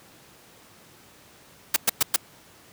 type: noise bursts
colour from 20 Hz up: white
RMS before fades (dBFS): -19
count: 4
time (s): 1.74-2.162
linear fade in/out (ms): 5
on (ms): 23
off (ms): 110
effects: pink hiss -52 dBFS RMS until 2.72 s + high-pass 100 Hz 12 dB/octave